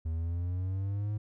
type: exponential sweep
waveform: triangle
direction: up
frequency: 79.3 to 106.8 Hz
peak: -28 dBFS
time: 0.05-1.18 s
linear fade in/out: 10 ms
effects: none